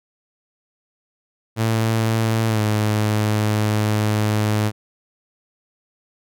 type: tone with pitch glide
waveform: sawtooth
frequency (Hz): 112 to 106.63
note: A2 to G#2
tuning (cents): +31 to +46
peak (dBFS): -13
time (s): 1.56-4.72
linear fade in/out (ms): 50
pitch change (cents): -85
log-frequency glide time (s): 2.49-2.6
effects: none